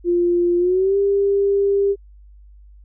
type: tone with pitch glide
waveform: sine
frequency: 349.2 to 398.8 Hz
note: F4 to G4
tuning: 0 to +30 cents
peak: -14 dBFS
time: 0.04-1.96 s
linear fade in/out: 50 ms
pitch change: +230 cents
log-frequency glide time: 0.58-0.97 s
effects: added 50 Hz sine -42 dBFS peak until 2.84 s